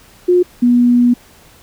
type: tone pair in turn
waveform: sine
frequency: 357.8 / 242.9 Hz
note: F4 / B3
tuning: +42 / -29 cents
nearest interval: perfect fifth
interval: 671 cents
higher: first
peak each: -7 dBFS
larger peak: neither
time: 0.28-0.43 / 0.62-1.14 s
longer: second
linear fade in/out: 10 ms
effects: pink hiss -45 dBFS RMS until 1.62 s